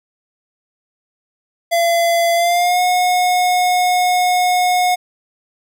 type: tone with pitch glide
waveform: square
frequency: 680 to 724.6 Hz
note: F5 to F#5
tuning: -46 to -36 cents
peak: -13 dBFS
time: 1.71-4.96 s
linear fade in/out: 20 ms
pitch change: +110 cents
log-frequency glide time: 2.34-2.81 s
effects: none